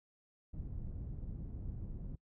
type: low-pass noise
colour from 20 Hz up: pink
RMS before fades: -43 dBFS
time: 0.53-2.16 s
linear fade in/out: 10 ms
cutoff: 160 Hz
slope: 12 dB/octave
effects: noise-tail reverb RT60 0.1 s tail -23 dB re dry